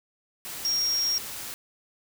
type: tone in noise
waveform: sine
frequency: 5588 Hz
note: F8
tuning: in tune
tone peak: -23 dBFS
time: 0.65-1.18 s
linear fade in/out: 0 ms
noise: white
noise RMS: -37 dBFS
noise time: 0.45-1.54 s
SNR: +11 dB
effects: none